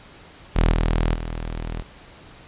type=tone with level steps; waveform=sawtooth; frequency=40.48 Hz; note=E1; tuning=31 cents flat; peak=-11 / -14 / -23 dBFS; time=0.55-1.83 s; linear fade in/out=20 ms; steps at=0.73 / 1.15 s; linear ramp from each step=2 ms; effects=pink hiss -46 dBFS RMS until 2.47 s + resampled to 8000 Hz